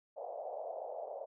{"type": "band-pass noise", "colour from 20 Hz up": "pink", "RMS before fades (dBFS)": -43, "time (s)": [0.16, 1.26], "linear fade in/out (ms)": 20, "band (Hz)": [540, 730], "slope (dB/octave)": 48, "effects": []}